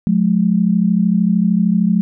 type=tone pair together; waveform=sine; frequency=180.23 / 213.4 Hz; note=F#3 / G#3; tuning=-45 / +47 cents; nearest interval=minor third; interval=292 cents; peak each=-14 dBFS; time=0.07-2.01 s; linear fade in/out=0 ms; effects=none